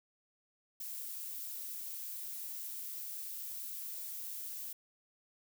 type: noise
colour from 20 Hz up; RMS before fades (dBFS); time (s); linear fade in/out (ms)
violet; -43; 0.8-4.73; 5
effects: none